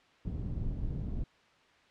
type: low-pass noise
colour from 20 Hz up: pink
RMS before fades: -35 dBFS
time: 0.25-1.24 s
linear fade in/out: 2 ms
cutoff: 190 Hz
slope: 12 dB/octave
effects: white hiss -63 dBFS RMS until 1.9 s + low-pass 3000 Hz 12 dB/octave